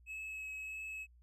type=tone with vibrato; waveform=triangle; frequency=2577 Hz; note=E7; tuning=40 cents flat; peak=-40 dBFS; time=0.06-1.07 s; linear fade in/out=50 ms; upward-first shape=triangle; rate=1.6 Hz; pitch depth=12 cents each way; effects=added 60 Hz sine -60 dBFS peak until 1.22 s